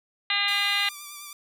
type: harmonic tone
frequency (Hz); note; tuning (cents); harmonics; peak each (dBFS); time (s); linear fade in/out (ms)
404.3; G#4; -46; 2 / 3 / 4 / 5 / 6 / 7 / 8 / 9 / 10; -36 / -34 / -34 / -27 / -32 / -29 / -36 / -30 / -30; 0.3-0.89; 2
type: tone with vibrato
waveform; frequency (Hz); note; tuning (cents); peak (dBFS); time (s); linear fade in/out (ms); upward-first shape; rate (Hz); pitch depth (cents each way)
5% pulse; 1174.7; D6; 0; -27; 0.48-1.33; 2; sine; 9.6; 35
effects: none